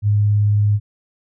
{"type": "tone with vibrato", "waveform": "sine", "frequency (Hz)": 103.83, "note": "G#2", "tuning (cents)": 0, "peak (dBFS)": -12, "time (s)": [0.02, 0.8], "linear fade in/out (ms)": 50, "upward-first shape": "sine", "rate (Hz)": 18, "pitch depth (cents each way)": 8, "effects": []}